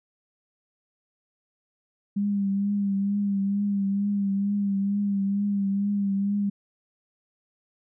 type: tone with vibrato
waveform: sine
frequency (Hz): 200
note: G3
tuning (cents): +35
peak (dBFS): -22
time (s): 2.16-6.5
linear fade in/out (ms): 10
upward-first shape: triangle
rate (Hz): 2.2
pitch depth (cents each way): 41
effects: none